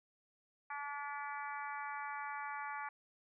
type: harmonic tone with a mistuned harmonic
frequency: 287.7 Hz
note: D4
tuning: 36 cents flat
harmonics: 3 / 4 / 5 / 6 / 7 / 8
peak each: -44 / -46 / -48 / -50 / -51 / -52 dBFS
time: 0.7-2.89 s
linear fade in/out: 5 ms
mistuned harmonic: 7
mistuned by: -17 cents
effects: none